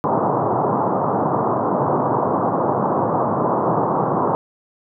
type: band-pass noise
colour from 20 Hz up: white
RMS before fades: -19 dBFS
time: 0.04-4.35 s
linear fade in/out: 0 ms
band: 110 to 1100 Hz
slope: 48 dB/octave
effects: none